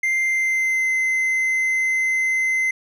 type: tone with pitch glide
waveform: triangle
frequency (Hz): 2093 to 2061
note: C7 to C7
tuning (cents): 0 to -27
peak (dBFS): -16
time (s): 0.03-2.71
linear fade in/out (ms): 5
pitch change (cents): -27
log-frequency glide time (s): 0.21-0.92
effects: none